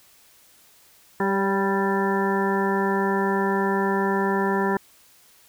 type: harmonic tone with a mistuned harmonic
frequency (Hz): 196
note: G3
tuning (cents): 0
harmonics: 1 / 2 / 3 / 4 / 5 / 7 / 8 / 9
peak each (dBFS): -25 / -24 / -35 / -30 / -27 / -34 / -40 / -30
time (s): 1.2-4.77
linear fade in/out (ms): 2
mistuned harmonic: 3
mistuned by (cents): -43
effects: white hiss -55 dBFS RMS until 5.48 s